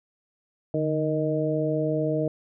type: harmonic tone with a mistuned harmonic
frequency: 155.56 Hz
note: D#3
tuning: in tune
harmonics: 1 / 2 / 3 / 4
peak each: -28 / -28 / -28 / -28 dBFS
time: 0.74-2.28 s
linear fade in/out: 2 ms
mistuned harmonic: 1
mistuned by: -68 cents
effects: none